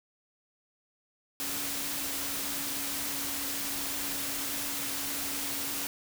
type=tone in noise; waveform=sine; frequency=280.2 Hz; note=C#4; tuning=19 cents sharp; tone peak=-44 dBFS; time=1.4-5.87 s; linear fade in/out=0 ms; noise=white; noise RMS=-34 dBFS; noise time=1.4-5.87 s; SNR=-13 dB; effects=none